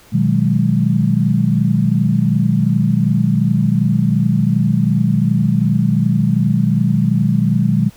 sine chord, G# minor seventh, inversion first, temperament equal with one note detuned, 122.26 / 155.56 / 185 / 207.7 Hz, B2 / D#3 / F#3 / G#3, -17 / 0 / 0 / 0 cents, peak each -17 dBFS, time 0.12-7.9 s, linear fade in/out 20 ms, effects pink hiss -46 dBFS RMS until 7.96 s

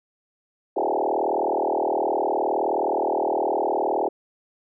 sine tone with frequency modulation, 608 Hz, D#5, 40 cents flat, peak -20 dBFS, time 0.76-4.09 s, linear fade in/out 10 ms, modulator 39.3 Hz, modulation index 6.9, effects none

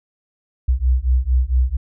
sine beating tone pair, 61.2 / 65.6 Hz, B1 / C2, -15 / +5 cents, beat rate 4.4 Hz, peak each -16 dBFS, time 0.68-1.77 s, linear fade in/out 10 ms, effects tanh soft clip ceiling -7 dBFS

